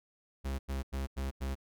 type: tone bursts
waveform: 45% pulse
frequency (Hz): 67.3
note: C2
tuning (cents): +49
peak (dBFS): -33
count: 5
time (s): 0.44-1.554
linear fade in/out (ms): 20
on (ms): 150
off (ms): 91
effects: none